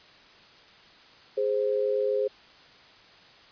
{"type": "tone pair together", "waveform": "sine", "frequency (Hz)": [415.3, 523.3], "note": ["G#4", "C5"], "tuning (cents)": [0, 0], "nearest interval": "major third", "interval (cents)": 400, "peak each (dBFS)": -26, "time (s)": [1.37, 2.28], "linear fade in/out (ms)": 10, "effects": ["white hiss -53 dBFS RMS until 3.51 s", "resampled to 11025 Hz"]}